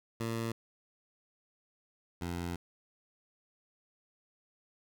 15% pulse tone pair in turn, 114.4 / 86.67 Hz, A#2 / F2, -32 / -13 cents, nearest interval perfect fourth, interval 481 cents, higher first, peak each -27 / -29 dBFS, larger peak first, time 0.2-0.52 / 2.21-2.56 s, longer second, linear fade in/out 5 ms, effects none

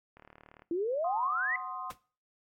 click train, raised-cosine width 0.5 ms, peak -37 dBFS, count 18, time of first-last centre 0.17-0.621 s, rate 37.7 Hz
sine exponential sweep, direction up, 324.8 to 2055 Hz, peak -28 dBFS, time 0.71-1.56 s, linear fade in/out 2 ms
sine chord, C diminished, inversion second, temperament equal, 740 / 1046.5 / 1244.5 Hz, Gb5 / C6 / Eb6, 0 / 0 / 0 cents, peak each -42 / -38 / -42 dBFS, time 1.04-1.91 s, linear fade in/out 5 ms
pink noise with exponential decay, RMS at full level -38 dBFS, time 1.9-1.98 s, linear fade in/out 5 ms, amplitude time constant 16 ms
effects noise-tail reverb RT60 0.4 s tail -20 dB re dry + MP3 64 kbps

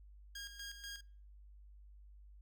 15% pulse tone with tremolo, 1625 Hz, G#6, 38 cents flat, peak -38 dBFS, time 0.35-1.01 s, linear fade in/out 5 ms, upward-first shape square, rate 4.1 Hz, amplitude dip 60%, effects noise-tail reverb RT60 0.5 s tail -25 dB re dry + added 50 Hz sine -55 dBFS peak until 2.41 s

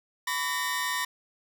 sawtooth tone cluster, 996 / 1137 / 1841 Hz, B5 / C#6 / A#6, +14 / +44 / -22 cents, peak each -28 / -32 / -27 dBFS, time 0.27-1.05 s, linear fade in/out 5 ms, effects none

